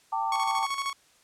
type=chord; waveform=sine; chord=G suspended second; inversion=none; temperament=equal with one note detuned; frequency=784 / 896.4 / 1174.7 Hz; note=G5 / A5 / D6; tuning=0 / +32 / 0 cents; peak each=-31 / -28 / -33 dBFS; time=0.12-0.66 s; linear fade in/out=10 ms
type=tone with tremolo; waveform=sawtooth; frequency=1108.7 Hz; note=C#6; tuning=in tune; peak=-23 dBFS; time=0.32-0.93 s; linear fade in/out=2 ms; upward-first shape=square; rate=13 Hz; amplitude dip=55%
effects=white hiss -61 dBFS RMS until 1.23 s + low-pass 9000 Hz 12 dB/octave